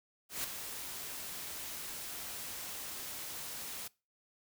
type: noise with ADSR envelope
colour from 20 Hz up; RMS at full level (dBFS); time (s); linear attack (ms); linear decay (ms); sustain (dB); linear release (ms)
white; -35; 0.29-3.88; 150; 6; -8; 8
effects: noise-tail reverb RT60 0.3 s tail -23 dB re dry